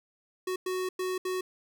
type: tone bursts at uneven times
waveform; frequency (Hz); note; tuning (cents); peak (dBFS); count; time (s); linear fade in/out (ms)
square; 370; F#4; 0; -30; 4; 0.47-0.56 / 0.66-0.89 / 0.99-1.18 / 1.25-1.41; 5
effects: none